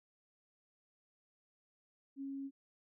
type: tone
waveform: sine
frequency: 274.1 Hz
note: C#4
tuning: 19 cents flat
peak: -40 dBFS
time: 2.16-2.51 s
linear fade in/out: 50 ms
effects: none